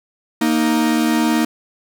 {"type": "tone pair together", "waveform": "45% pulse", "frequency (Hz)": [233.1, 311.5], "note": ["A#3", "D#4"], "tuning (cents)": [0, 2], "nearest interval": "perfect fourth", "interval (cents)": 502, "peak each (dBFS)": -17, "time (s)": [0.41, 1.45], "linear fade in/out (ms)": 5, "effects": []}